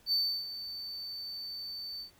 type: tone with ADSR envelope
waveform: triangle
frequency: 4544 Hz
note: C#8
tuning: 42 cents sharp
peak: -24 dBFS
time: 0.06-2.11 s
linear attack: 64 ms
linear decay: 320 ms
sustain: -13 dB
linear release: 110 ms
effects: pink hiss -63 dBFS RMS until 2.19 s